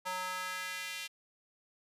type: tone with high-pass filter sweep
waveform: square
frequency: 184 Hz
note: F#3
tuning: 9 cents flat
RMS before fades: -39 dBFS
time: 0.05-1.08 s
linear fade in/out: 20 ms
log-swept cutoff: 890 to 2700 Hz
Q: 1.8
effects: resampled to 32000 Hz